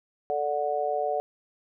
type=chord; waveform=sine; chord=D major; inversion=second; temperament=just; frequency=440.5 / 587.3 / 734.2 Hz; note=A4 / D5 / F#5; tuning=+2 / 0 / -14 cents; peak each=-31 / -29 / -28 dBFS; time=0.3-1.2 s; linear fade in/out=0 ms; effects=none